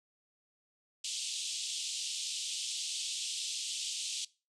pink band-pass noise, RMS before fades -38 dBFS, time 1.04-4.25 s, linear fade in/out 5 ms, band 2900 to 8800 Hz, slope 48 dB/octave, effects noise-tail reverb RT60 0.3 s tail -21 dB re dry

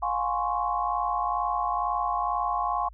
sine chord, Db major seventh, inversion first, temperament equal with one note detuned, 709 / 830.6 / 1046.5 / 1108.7 Hz, F5 / Ab5 / C6 / Db6, +26 / 0 / 0 / 0 cents, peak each -30 dBFS, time 0.02-2.89 s, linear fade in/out 10 ms, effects added 52 Hz sine -45 dBFS peak until 2.93 s

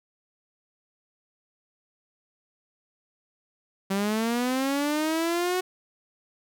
sawtooth linear sweep, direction up, 191.5 to 370.5 Hz, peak -20 dBFS, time 3.9-5.61 s, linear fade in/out 10 ms, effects none

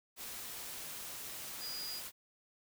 sine tone in noise, 4881 Hz, D#8, 34 cents flat, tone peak -41 dBFS, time 1.59-2.02 s, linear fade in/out 50 ms, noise white, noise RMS -45 dBFS, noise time 0.16-2.12 s, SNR +1 dB, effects none

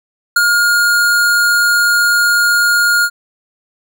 square tone with ADSR envelope, 1422 Hz, F6, 31 cents sharp, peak -7 dBFS, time 0.36-3.1 s, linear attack 5 ms, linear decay 30 ms, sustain -3 dB, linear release 59 ms, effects none

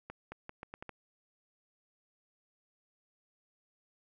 accelerating click train, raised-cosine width 0.5 ms, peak -28 dBFS, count 7, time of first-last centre 0.1-0.893 s, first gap 220 ms, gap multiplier 0.79, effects none

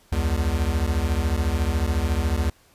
square beating tone pair, 68 / 82 Hz, C#2 / E2, -33 / -9 cents, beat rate 14 Hz, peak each -24 dBFS, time 0.12-2.5 s, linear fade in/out 5 ms, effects pink hiss -57 dBFS RMS until 2.74 s + resampled to 32000 Hz

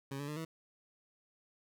20% pulse tone with pitch steps, 137.3 / 143.4 / 150.2 / 161.9 Hz, C#3 / D3 / D3 / E3, -16 / -41 / +39 / -31 cents, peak -34 dBFS, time 0.11-0.45 s, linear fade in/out 5 ms, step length 85 ms, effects none

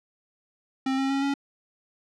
square tone with pitch steps, 265.4 / 269.7 / 274.1 / 278.6 Hz, C4 / C#4 / C#4 / C#4, +25 / -47 / -19 / +9 cents, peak -24 dBFS, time 0.86-1.34 s, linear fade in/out 5 ms, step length 120 ms, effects low-pass 5000 Hz 12 dB/octave

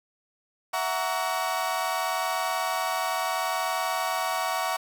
35% pulse chord, F# dominant seventh, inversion third, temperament equal with one note detuned, 659.3 / 740 / 932.3 / 1128.1 Hz, E5 / F#5 / A#5 / C#6, 0 / 0 / 0 / +30 cents, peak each -31 / -29 / -31 / -29 dBFS, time 0.73-4.77 s, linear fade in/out 10 ms, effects 8-bit

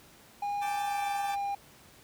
triangle tone with pitch glide, 815 to 802.4 Hz, G#5 to G5, -33 to +40 cents, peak -28 dBFS, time 0.42-1.55 s, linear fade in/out 5 ms, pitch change -27 cents, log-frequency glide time 0.77-1.34 s
20% pulse chord, G suspended second, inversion none, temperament equal, 784 / 880 / 1174.7 Hz, G5 / A5 / D6, 0 / 0 / 0 cents, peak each -36 / -38 / -37 dBFS, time 0.61-1.36 s, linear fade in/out 20 ms
effects pink hiss -56 dBFS RMS until 2.03 s + high-pass 60 Hz 12 dB/octave

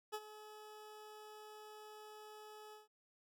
20% pulse tone with ADSR envelope, 426.5 Hz, G#4, 46 cents sharp, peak -34 dBFS, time 0.12-2.88 s, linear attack 23 ms, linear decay 51 ms, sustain -14 dB, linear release 150 ms, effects none

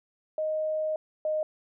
sine tone pair in turn, 622.3 / 618.4 Hz, D#5 / D#5, 0 / -11 cents, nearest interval unison, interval 11 cents, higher first, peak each -26 / -25 dBFS, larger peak second, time 0.38-0.96 / 1.25-1.43 s, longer first, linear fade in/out 2 ms, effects none

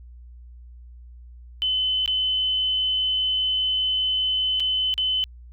sine tone with dropouts, 3035 Hz, F#7, 43 cents sharp, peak -20 dBFS, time 1.62-5.24 s, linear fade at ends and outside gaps 0 ms, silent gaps 2.06-2.077 / 4.598-4.603 / 4.94-4.979 s, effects added 60 Hz sine -41 dBFS peak until 5.52 s

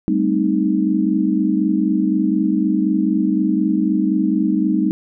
sine chord, A half-diminished seventh, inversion third, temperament equal, 196 / 220 / 261.6 / 311.1 Hz, G3 / A3 / C4 / Eb4, 0 / 0 / 0 / 0 cents, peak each -19 / -22 / -22 / -18 dBFS, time 0.08-4.91 s, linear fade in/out 0 ms, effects none

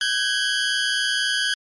20% pulse tone pair together, 1525 / 1649 Hz, G6 / G#6, -48 / -13 cents, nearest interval minor second, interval 135 cents, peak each -18 dBFS, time 0.01-1.54 s, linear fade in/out 2 ms, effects MP3 48 kbps

